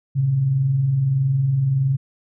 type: tone pair together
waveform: sine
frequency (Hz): 114.11 / 135.7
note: A#2 / C#3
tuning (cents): -36 / -36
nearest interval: minor third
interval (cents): 300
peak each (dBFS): -28 / -16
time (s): 0.15-1.97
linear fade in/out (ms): 20
effects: none